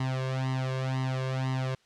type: tone with flanger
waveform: sawtooth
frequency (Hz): 130.81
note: C3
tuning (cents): 0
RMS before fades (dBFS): -30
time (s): 0-1.75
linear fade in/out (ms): 5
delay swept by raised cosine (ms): 1 to 1.86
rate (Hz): 2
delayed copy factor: +1
effects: white hiss -65 dBFS RMS until 1.85 s + low-pass 5000 Hz 12 dB/octave